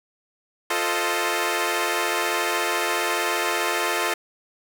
10% pulse chord, F dominant seventh, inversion none, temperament equal with one note detuned, 349.2 / 440 / 521.1 / 622.3 Hz, F4 / A4 / C5 / Eb5, 0 / 0 / -7 / 0 cents, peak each -18 / -18 / -23 / -20 dBFS, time 0.7-4.14 s, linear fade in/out 5 ms, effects none

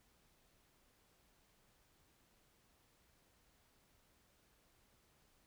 silence, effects pink hiss -73 dBFS RMS until 5.46 s

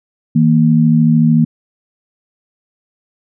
sine tone pair together, 159.9 / 233.4 Hz, D#3 / A#3, +48 / +2 cents, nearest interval perfect fifth, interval 654 cents, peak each -10 dBFS, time 0.35-1.45 s, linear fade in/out 10 ms, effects none

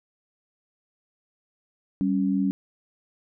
sine tone pair together, 193.56 / 277.2 Hz, G3 / C#4, -22 / 0 cents, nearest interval tritone, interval 622 cents, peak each -23 / -24 dBFS, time 2.01-2.51 s, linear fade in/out 0 ms, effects none

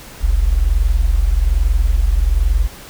sine tone pair together, 42.93 / 64.1 Hz, F1 / C2, -29 / -35 cents, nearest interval perfect fifth, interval 694 cents, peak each -12 / -15 dBFS, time 0.2-2.69 s, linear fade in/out 50 ms, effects tanh soft clip ceiling -3 dBFS + pink hiss -37 dBFS RMS until 2.89 s

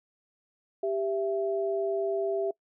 sine tone pair together, 394 / 665 Hz, G4 / E5, +9 / +15 cents, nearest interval major sixth, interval 906 cents, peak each -28 / -30 dBFS, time 0.83-2.51 s, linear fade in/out 5 ms, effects noise-tail reverb RT60 0.1 s tail -23 dB re dry

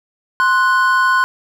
triangle tone pair together, 1045.8 / 1479 Hz, C6 / F#6, -1 / -1 cents, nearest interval tritone, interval 600 cents, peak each -12 dBFS, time 0.4-1.24 s, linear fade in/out 0 ms, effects none

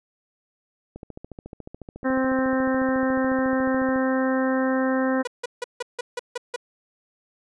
click train, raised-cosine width 2 ms, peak -24 dBFS, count 43, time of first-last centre 0.96-3.96 s, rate 14 Hz
harmonic tone, 261.6 Hz, C4, in tune, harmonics 1 / 2 / 3 / 4 / 5 / 6 / 7, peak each -22 / -25 / -33 / -33 / -35 / -33 / -34 dBFS, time 2.04-5.23 s, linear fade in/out 20 ms
sawtooth tone bursts, 488 Hz, B4, 21 cents flat, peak -22 dBFS, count 8, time 5.25-6.562 s, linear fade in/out 5 ms, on 24 ms, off 160 ms
effects resampled to 22050 Hz

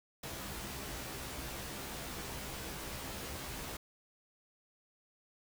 pink noise with comb filter, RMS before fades -43 dBFS, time 0.23-3.77 s, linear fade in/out 5 ms, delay 15 ms, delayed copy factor +0.75, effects none

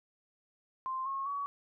sine tone with pitch steps, 1046.5 / 1087.2 / 1129.4 Hz, C6 / C#6 / C#6, 0 / -34 / +32 cents, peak -33 dBFS, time 0.86-1.46 s, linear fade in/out 0 ms, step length 200 ms, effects none

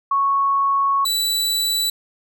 sine / sawtooth tone pair in turn, 1106 / 3955 Hz, C#6 / B7, -4 / +2 cents, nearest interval octave + minor seventh, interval 2206 cents, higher second, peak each -15 dBFS, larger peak neither, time 0.11-1.05 / 1.05-1.9 s, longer first, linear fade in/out 5 ms, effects none

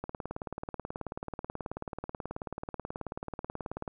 click train, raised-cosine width 1 ms, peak -22 dBFS, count 72, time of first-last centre 0.04-3.878 s, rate 18.5 Hz, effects none

